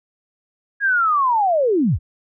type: linear sweep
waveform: sine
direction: down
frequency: 1661.2 to 45.78 Hz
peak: -14 dBFS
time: 0.8-1.99 s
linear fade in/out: 50 ms
effects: none